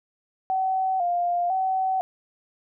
sine tone with vibrato, 729 Hz, F#5, 26 cents flat, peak -21 dBFS, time 0.5-2.01 s, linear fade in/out 0 ms, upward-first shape square, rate 1 Hz, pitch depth 68 cents each way, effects none

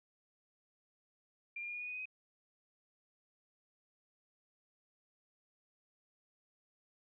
sine tone with pitch steps, 2388 / 2406 / 2424 / 2442 / 2461 / 2479 / 2498 / 2517 Hz, D7 / D7 / D#7 / D#7 / D#7 / D#7 / D#7 / D#7, +28 / +41 / -46 / -33 / -20 / -7 / +6 / +19 cents, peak -40 dBFS, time 1.56-2.056 s, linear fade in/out 5 ms, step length 62 ms, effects none

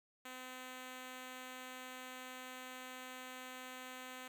5% pulse tone, 255.6 Hz, C4, 40 cents flat, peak -36 dBFS, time 0.25-4.28 s, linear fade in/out 5 ms, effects none

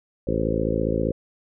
harmonic tone with a mistuned harmonic, 55 Hz, A1, in tune, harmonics 1 / 2 / 3 / 4 / 5 / 6 / 7 / 8 / 9 / 10, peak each -30 / -30 / -30 / -30 / -30 / -30 / -30 / -30 / -30 / -30 dBFS, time 0.27-1.12 s, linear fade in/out 5 ms, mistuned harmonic 10, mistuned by -59 cents, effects none

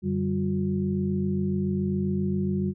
sine tone cluster, 92 / 145.8 / 193.1 / 359.1 Hz, F#2 / D3 / G3 / F4, -9 / -12 / -26 / +48 cents, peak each -32 / -32 / -25 / -32 dBFS, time 0.02-2.74 s, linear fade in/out 50 ms, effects none

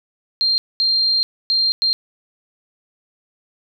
sine tone bursts at uneven times, 4186 Hz, C8, in tune, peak -14 dBFS, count 4, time 0.41-0.58 / 0.8-1.23 / 1.5-1.72 / 1.82-1.93 s, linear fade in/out 0 ms, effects none

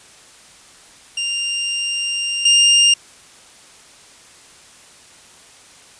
sawtooth tone pair in turn, 2794 / 2805 Hz, F7 / F7, 0 / +7 cents, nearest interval unison, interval 7 cents, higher second, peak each -16 / -6 dBFS, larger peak second, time 1.17-2.45 / 2.45-2.94 s, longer first, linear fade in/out 5 ms, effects white hiss -45 dBFS RMS until 5.99 s + resampled to 22050 Hz

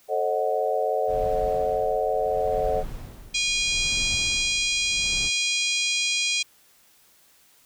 sine chord, A diminished seventh, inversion none, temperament equal with one note detuned, 440 / 536.4 / 622.3 / 740 Hz, A4 / C5 / Eb5 / Gb5, 0 / +43 / 0 / 0 cents, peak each -27 dBFS, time 0.08-2.84 s, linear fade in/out 50 ms
brown noise with tremolo, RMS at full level -33 dBFS, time 1.06-5.31 s, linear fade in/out 50 ms, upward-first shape sine, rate 0.75 Hz, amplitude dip 80%
harmonic tone, 814 Hz, G#5, 35 cents flat, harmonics 3 / 4 / 5 / 6 / 7 / 8 / 9 / 10, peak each -26 / -28 / -30 / -32 / -33 / -34 / -35 / -36 dBFS, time 3.34-6.43 s, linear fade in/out 10 ms
effects white hiss -58 dBFS RMS until 7.65 s

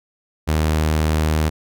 sawtooth tone, 77.78 Hz, D#2, in tune, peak -12 dBFS, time 0.47-1.5 s, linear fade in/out 20 ms, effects none

